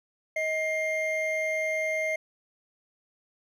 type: tone pair together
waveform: triangle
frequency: 630 / 2115 Hz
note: D#5 / C7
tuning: +21 / +18 cents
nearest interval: octave + major sixth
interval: 2097 cents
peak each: -27 dBFS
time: 0.36-2.16 s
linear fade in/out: 5 ms
effects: none